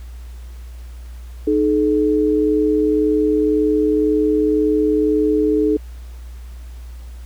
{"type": "tone pair together", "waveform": "sine", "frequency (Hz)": [307.1, 429], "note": ["D#4", "A4"], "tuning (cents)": [-23, -44], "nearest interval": "tritone", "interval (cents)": 579, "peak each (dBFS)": -16, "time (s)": [1.47, 5.77], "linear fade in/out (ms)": 5, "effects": ["added 60 Hz sine -31 dBFS peak until 7.25 s", "pink hiss -50 dBFS RMS until 7.25 s"]}